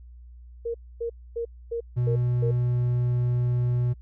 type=tone bursts; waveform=sine; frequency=466.2 Hz; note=A#4; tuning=in tune; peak=-26 dBFS; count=6; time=0.65-2.514 s; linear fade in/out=10 ms; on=94 ms; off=260 ms
type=tone; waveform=triangle; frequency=122.4 Hz; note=B2; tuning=15 cents flat; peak=-19 dBFS; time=1.96-3.94 s; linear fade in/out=20 ms
effects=added 60 Hz sine -43 dBFS peak until 4.01 s